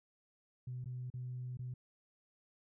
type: tone with dropouts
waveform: sine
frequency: 125.4 Hz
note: B2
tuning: 27 cents sharp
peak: -39 dBFS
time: 0.67-1.74 s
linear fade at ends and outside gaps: 5 ms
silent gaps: 0.844-0.857 / 1.102-1.139 / 1.572-1.591 s
effects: tanh soft clip ceiling -35 dBFS